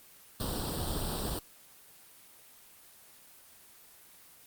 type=noise with comb filter; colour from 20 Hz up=pink; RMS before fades=-34 dBFS; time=0.4-1.39 s; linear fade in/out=2 ms; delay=0.23 ms; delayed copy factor=+1; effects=white hiss -56 dBFS RMS until 4.46 s + Opus 24 kbps